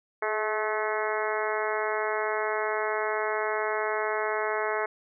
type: harmonic tone with a mistuned harmonic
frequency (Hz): 215.6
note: A3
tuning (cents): -35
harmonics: 2 / 3 / 4 / 5 / 6 / 7 / 8 / 9 / 10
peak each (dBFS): -31 / -33 / -34 / -35 / -36 / -36 / -37 / -38 / -38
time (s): 0.22-4.86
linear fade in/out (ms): 5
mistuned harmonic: 2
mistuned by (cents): -19
effects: none